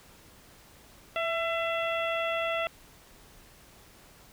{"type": "harmonic tone with a mistuned harmonic", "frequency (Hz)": 672, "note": "E5", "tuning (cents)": 33, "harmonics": [1, 2, 3, 4, 5], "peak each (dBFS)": [-30, -34, -36, -35, -40], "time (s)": [1.16, 2.67], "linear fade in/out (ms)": 0, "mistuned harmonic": 1, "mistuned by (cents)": -27, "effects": ["pink hiss -55 dBFS RMS until 4.32 s"]}